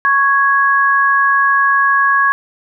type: tone pair together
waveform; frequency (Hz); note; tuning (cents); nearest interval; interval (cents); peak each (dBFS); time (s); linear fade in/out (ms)
sine; 1108.7 / 1661.2; C#6 / G#6; 0 / 0; perfect fifth; 700; -12; 0.05-2.32; 0
effects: none